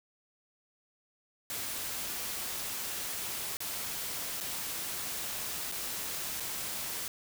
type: noise with dropouts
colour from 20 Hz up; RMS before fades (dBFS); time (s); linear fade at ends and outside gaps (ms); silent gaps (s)
white; -37; 1.5-7.08; 1; 3.57-3.604 / 4.403-4.409 / 5.716-5.721 / 6.4-6.404
effects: none